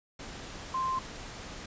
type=tone in noise; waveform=sine; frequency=1046.5 Hz; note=C6; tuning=in tune; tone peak=-28 dBFS; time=0.74-0.99 s; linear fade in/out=5 ms; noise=pink; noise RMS=-43 dBFS; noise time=0.19-1.66 s; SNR=+12 dB; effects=resampled to 16000 Hz